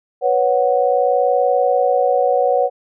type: chord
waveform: sine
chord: B suspended second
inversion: none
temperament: equal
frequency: 493.9 / 554.4 / 740 Hz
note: B4 / C#5 / F#5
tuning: 0 / 0 / 0 cents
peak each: -17 dBFS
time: 0.21-2.7 s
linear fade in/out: 50 ms
effects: none